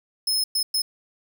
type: tone bursts at uneven times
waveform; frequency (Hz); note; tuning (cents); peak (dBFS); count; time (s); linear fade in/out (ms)
sawtooth; 5180; E8; -31; -18; 3; 0.27-0.44 / 0.55-0.63 / 0.74-0.82; 5
effects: none